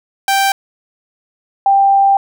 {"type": "tone pair in turn", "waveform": ["sawtooth", "sine"], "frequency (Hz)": [784, 789], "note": ["G5", "G5"], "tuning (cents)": [0, 11], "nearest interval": "unison", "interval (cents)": 11, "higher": "second", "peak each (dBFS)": -7, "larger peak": "neither", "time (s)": [[0.28, 0.52], [1.66, 2.17]], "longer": "second", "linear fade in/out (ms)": 2, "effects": []}